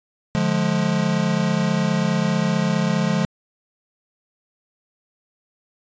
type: chord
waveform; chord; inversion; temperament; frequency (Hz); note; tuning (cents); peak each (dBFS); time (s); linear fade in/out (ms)
square; D diminished; none; just; 146.83 / 176.2 / 211.4; D3 / F3 / Ab3; 0 / +16 / +31; -25 / -22 / -23; 0.35-3.25; 0
effects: resampled to 16000 Hz